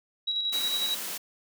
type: tone with tremolo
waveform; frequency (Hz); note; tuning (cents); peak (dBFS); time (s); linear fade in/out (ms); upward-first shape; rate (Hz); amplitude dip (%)
sine; 3875; B7; -34; -25; 0.27-0.95; 10; square; 11; 35
type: high-pass noise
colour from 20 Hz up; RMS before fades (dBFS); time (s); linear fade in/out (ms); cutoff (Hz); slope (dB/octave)
white; -35; 0.52-1.18; 10; 160; 96
effects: none